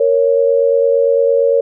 sine tone pair together, 465.6 / 554.4 Hz, A#4 / C#5, -2 / 0 cents, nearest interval minor third, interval 302 cents, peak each -12 dBFS, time 0-1.61 s, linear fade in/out 5 ms, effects none

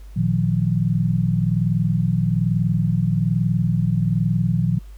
sine chord, Bb suspended fourth, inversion none, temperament equal with one note detuned, 116.54 / 155.56 / 176.75 Hz, Bb2 / Eb3 / F3, 0 / 0 / +21 cents, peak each -21 dBFS, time 0.16-4.79 s, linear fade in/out 10 ms, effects added 50 Hz sine -36 dBFS peak until 4.97 s + pink hiss -56 dBFS RMS until 4.97 s

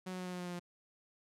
sawtooth tone with pitch steps, 185 / 183.62 / 182.24 / 180.88 / 179.53 / 178.18 / 176.85 / 175.53 Hz, F#3 / F#3 / F#3 / F#3 / F3 / F3 / F3 / F3, 0 / -13 / -26 / -39 / +48 / +35 / +22 / +9 cents, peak -36 dBFS, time 0.06-0.596 s, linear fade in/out 10 ms, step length 67 ms, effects low-pass 11000 Hz 12 dB/octave

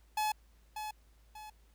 45% pulse tone with echo, 854 Hz, G#5, 48 cents sharp, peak -30 dBFS, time 0.17-0.32 s, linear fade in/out 5 ms, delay 590 ms, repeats 2, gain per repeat -8 dB, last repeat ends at 1.5 s, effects added 54 Hz sine -61 dBFS peak until 1.74 s + pink hiss -71 dBFS RMS until 1.74 s

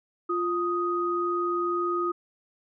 sine tone pair together, 349.2 / 1247.3 Hz, F4 / D#6, 0 / +4 cents, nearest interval octave + minor seventh, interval 2204 cents, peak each -27 dBFS, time 0.29-2.12 s, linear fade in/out 10 ms, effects none

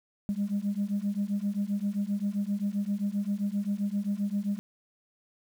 sine beating tone pair, 198.7 / 206.3 Hz, G3 / G#3, +24 / -11 cents, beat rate 7.6 Hz, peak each -29 / -29 dBFS, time 0.29-4.59 s, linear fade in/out 0 ms, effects tanh soft clip ceiling -22 dBFS + 9-bit

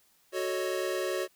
square chord, D# half-diminished seventh, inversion first, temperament equal, 370 / 440 / 554.4 / 622.3 Hz, F#4 / A4 / C#5 / D#5, 0 / 0 / 0 / 0 cents, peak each -33 / -39 / -35 / -39 dBFS, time 0.32-1.28 s, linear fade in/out 50 ms, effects white hiss -66 dBFS RMS until 1.35 s

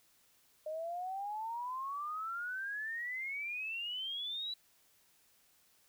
sine exponential sweep, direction up, 610 to 3968 Hz, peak -37 dBFS, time 0.66-4.54 s, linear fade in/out 5 ms, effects white hiss -69 dBFS RMS until 5.88 s

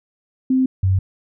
sine tone pair in turn, 260 / 94.73 Hz, C4 / F#2, -11 / +41 cents, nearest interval octave + perfect fourth, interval 1748 cents, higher first, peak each -13 dBFS, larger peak neither, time 0.5-0.66 / 0.83-0.99 s, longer neither, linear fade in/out 5 ms, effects none

